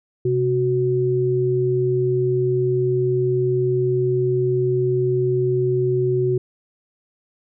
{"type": "tone pair together", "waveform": "sine", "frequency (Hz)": [130.02, 370], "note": ["C3", "F#4"], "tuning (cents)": [-11, 0], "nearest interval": "octave + tritone", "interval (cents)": 1811, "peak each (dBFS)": [-21, -18], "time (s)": [0.25, 6.38], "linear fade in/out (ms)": 5, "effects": []}